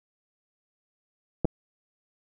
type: clicks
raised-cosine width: 2 ms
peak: -11 dBFS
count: 2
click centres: 1.447 / 1.453 s
effects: none